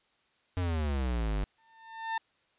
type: exponential sweep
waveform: square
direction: down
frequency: 92.5 to 47.71 Hz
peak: -29 dBFS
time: 0.57-1.44 s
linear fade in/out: 0 ms
type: tone with exponential growth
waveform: 30% pulse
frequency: 899 Hz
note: A5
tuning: 37 cents sharp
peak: -25 dBFS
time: 1.58-2.18 s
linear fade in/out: 5 ms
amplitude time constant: 130 ms
effects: white hiss -70 dBFS RMS until 2.58 s + resampled to 8000 Hz